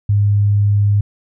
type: tone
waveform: sine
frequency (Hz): 102.3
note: G#2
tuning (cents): -26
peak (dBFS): -10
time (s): 0.09-1.01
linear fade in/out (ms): 5
effects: none